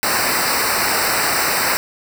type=noise with comb filter; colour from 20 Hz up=pink; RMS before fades=-18 dBFS; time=0.03-1.77 s; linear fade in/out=0 ms; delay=0.3 ms; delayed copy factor=-1; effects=none